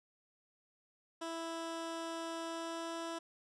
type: tone with pitch glide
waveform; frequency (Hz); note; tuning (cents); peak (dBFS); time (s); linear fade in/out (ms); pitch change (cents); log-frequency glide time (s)
15% pulse; 330 to 331.9; E4 to E4; +2 to +12; -33; 1.21-3.19; 10; +10; 2.45-2.94
effects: resampled to 22050 Hz